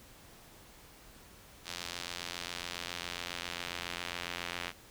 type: tone with band-pass filter sweep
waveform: sawtooth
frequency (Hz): 87.31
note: F2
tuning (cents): 0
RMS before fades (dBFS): -41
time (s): 1.64-4.73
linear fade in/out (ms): 50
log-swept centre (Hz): 4500 to 2700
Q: 1.1
effects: pink hiss -56 dBFS RMS until 4.9 s